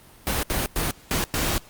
pink noise bursts at uneven times, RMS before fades -24 dBFS, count 5, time 0.27-0.43 / 0.5-0.66 / 0.76-0.91 / 1.11-1.24 / 1.34-1.58 s, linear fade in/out 0 ms, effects pink hiss -50 dBFS RMS until 1.69 s + Opus 32 kbps

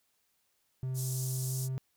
triangle tone with pitch glide, 129.9 to 131.03 Hz, C3 to C3, -12 to +3 cents, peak -30 dBFS, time 0.83-1.78 s, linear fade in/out 0 ms, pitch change +15 cents, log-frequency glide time 1.47-1.53 s
pink band-pass noise, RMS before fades -41 dBFS, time 0.94-1.69 s, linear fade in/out 50 ms, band 6000 to 14000 Hz, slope 24 dB/octave
effects white hiss -75 dBFS RMS until 1.96 s

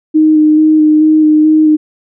sine tone with vibrato, 308.7 Hz, D#4, 14 cents flat, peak -4 dBFS, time 0.14-1.77 s, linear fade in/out 20 ms, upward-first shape square, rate 2.3 Hz, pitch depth 13 cents each way, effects none

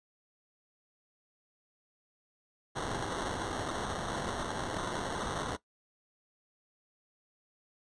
white noise with sample-and-hold, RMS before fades -36 dBFS, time 2.75-5.57 s, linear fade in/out 20 ms, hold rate 2450 Hz, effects noise-tail reverb RT60 0.1 s tail -17 dB re dry + resampled to 22050 Hz

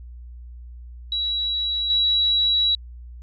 sine tone with level steps, 3898 Hz, B7, 23 cents flat, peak -21 / -16 dBFS, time 1.12-2.75 s, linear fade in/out 2 ms, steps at 1.9 s, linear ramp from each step 2 ms, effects added 60 Hz sine -36 dBFS peak until 3.22 s + MP3 32 kbps

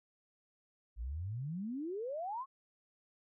sine exponential sweep, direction up, 51.91 to 1118 Hz, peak -37 dBFS, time 0.96-2.46 s, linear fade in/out 50 ms, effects none

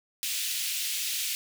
pink high-pass noise, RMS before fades -31 dBFS, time 0.23-1.35 s, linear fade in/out 0 ms, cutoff 2600 Hz, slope 24 dB/octave, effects none

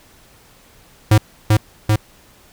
square tone with echo, 106.9 Hz, A2, 49 cents flat, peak -8 dBFS, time 1.11-1.18 s, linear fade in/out 5 ms, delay 390 ms, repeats 2, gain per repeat -2 dB, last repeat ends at 1.96 s, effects pink hiss -49 dBFS RMS until 2.52 s

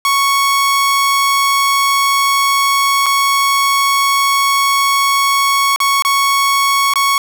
sawtooth tone with dropouts, 1108.7 Hz, C#6, in tune, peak -7 dBFS, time 0.05-7.18 s, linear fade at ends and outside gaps 1 ms, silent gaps 3.06-3.064 / 5.761-5.802 / 6.023-6.049 / 6.937-6.957 s, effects none

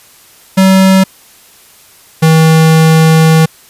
square tone pair in turn, 190.4 / 160.11 Hz, F#3 / D#3, +50 / +50 cents, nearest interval minor third, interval 300 cents, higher first, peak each -4 dBFS, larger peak neither, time 0.57-1.04 / 2.22-3.46 s, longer second, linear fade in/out 10 ms, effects white hiss -41 dBFS RMS until 3.69 s + resampled to 32000 Hz

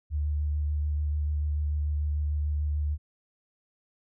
sine tone with vibrato, 74.4 Hz, D2, 23 cents sharp, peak -25 dBFS, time 0.1-2.98 s, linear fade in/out 50 ms, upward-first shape square, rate 6.8 Hz, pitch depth 13 cents each way, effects none

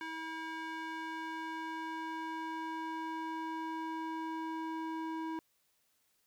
square tone with band-pass filter sweep, 322.1 Hz, E4, 40 cents flat, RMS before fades -40 dBFS, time 0.01-5.39 s, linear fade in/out 0 ms, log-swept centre 1600 to 690 Hz, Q 1.3, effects white hiss -75 dBFS RMS until 6.26 s

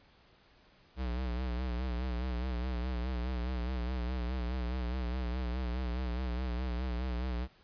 square tone with vibrato, 61.74 Hz, B1, in tune, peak -33 dBFS, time 0.96-7.48 s, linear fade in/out 50 ms, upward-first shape sine, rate 4.8 Hz, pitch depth 82 cents each way, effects pink hiss -63 dBFS RMS until 7.63 s + resampled to 11025 Hz

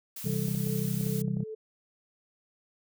blue noise, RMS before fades -40 dBFS, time 0.16-1.22 s, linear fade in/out 5 ms
sine chord, C major, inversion none, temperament just, 130.81 / 163.52 / 196.22 Hz, C3 / E3 / G3, 0 / -14 / +2 cents, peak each -32 dBFS, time 0.24-1.44 s, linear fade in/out 10 ms
sine tone with tremolo, 436.5 Hz, A4, 14 cents flat, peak -35 dBFS, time 0.25-1.55 s, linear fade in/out 10 ms, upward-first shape sine, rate 2.5 Hz, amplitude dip 80%
clicks, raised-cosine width 2 ms, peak -31 dBFS, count 10, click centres 0.275 / 0.341 / 0.482 / 0.551 / 0.672 / 1.011 / 1.068 / 1.281 / 1.369 / 1.405 s
effects none

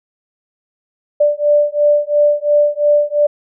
sine beating tone pair, 587.3 / 590.2 Hz, D5 / D5, 0 / +8 cents, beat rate 2.9 Hz, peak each -13 dBFS, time 1.2-3.27 s, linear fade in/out 10 ms, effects none

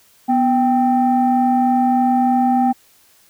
sine tone pair together, 246.9 / 783.9 Hz, B3 / G5, 0 / 0 cents, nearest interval octave + minor sixth, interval 2000 cents, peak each -14 dBFS, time 0.28-2.73 s, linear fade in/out 20 ms, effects tanh soft clip ceiling -7 dBFS + white hiss -53 dBFS RMS until 3.29 s

